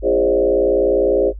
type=tone with frequency modulation; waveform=sine; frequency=466.2 Hz; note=A#4; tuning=in tune; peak=-12 dBFS; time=0.02-1.33 s; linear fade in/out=50 ms; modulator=60 Hz; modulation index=2.2; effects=noise-tail reverb RT60 0.1 s tail -18 dB re dry + added 50 Hz sine -28 dBFS peak until 1.39 s